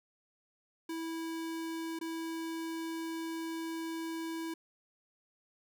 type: tone with dropouts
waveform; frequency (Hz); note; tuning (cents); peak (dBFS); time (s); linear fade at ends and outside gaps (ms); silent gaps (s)
square; 327.4; E4; -12; -37; 0.89-4.54; 5; 1.99-2.011
effects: none